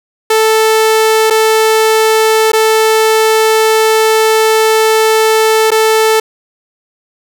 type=tone with dropouts; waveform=sawtooth; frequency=440 Hz; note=A4; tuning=in tune; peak=-3 dBFS; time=0.3-6.2 s; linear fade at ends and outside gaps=5 ms; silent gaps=1.301-1.306 / 2.519-2.532 / 5.706-5.716 s; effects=none